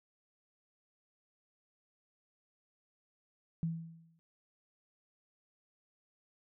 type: tone with exponential decay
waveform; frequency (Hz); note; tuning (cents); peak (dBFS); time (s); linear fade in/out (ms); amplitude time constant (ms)
sine; 164.6; E3; -2; -29; 3.63-4.19; 0; 120
effects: none